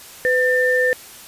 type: tone pair together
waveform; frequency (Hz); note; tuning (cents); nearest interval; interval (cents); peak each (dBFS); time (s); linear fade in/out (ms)
sine; 503.1 / 1793; B4 / A6; +32 / +32; octave + minor seventh; 2200; -17; 0.25-0.93; 0
effects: white hiss -40 dBFS RMS until 1.27 s + resampled to 32000 Hz